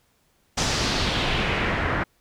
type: noise with low-pass filter sweep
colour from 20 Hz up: pink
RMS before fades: -24 dBFS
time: 0.57-2.04 s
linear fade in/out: 10 ms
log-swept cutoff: 6400 to 1600 Hz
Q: 1.9
effects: pink hiss -65 dBFS RMS until 2.2 s